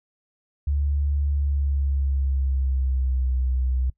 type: tone with pitch glide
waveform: sine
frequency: 71.6 to 63.79 Hz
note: D2 to C2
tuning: -43 to -43 cents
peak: -20 dBFS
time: 0.67-3.9 s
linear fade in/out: 5 ms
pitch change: -200 cents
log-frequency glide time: 1.3-3.29 s
effects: noise-tail reverb RT60 0.1 s tail -21 dB re dry